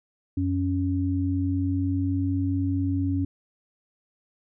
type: tone pair together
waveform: sine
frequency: 92.5 / 277.2 Hz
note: F#2 / C#4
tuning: 0 / 0 cents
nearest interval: octave + perfect fifth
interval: 1900 cents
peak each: -25 dBFS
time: 0.37-3.25 s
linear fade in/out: 5 ms
effects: none